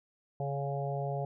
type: harmonic tone with a mistuned harmonic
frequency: 140 Hz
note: C#3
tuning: 18 cents sharp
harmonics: 1 / 3 / 4 / 5 / 6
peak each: -34 / -40 / -39 / -38 / -45 dBFS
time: 0.4-1.25 s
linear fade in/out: 2 ms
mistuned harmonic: 6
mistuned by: -18 cents
effects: none